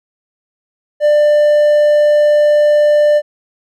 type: tone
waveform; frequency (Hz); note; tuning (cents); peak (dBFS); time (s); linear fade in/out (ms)
triangle; 594; D5; +20; -5; 1-3.22; 50
effects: none